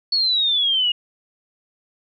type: exponential sweep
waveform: sine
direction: down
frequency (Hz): 4435 to 2850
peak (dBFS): -16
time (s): 0.12-0.92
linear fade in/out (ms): 5
effects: none